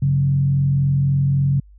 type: tone with frequency modulation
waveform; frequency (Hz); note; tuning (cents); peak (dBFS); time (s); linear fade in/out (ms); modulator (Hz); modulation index
sine; 138.59; C#3; 0; -14; 0.02-1.6; 5; 43.7; 0.45
effects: added 50 Hz sine -43 dBFS peak until 1.78 s